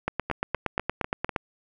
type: two click trains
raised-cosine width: 0.5 ms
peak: -10 / -14 dBFS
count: 12 / 5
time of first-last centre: 0.08-1.362 / 0.3-1.293 s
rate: 8.58 / 4.03 Hz
effects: none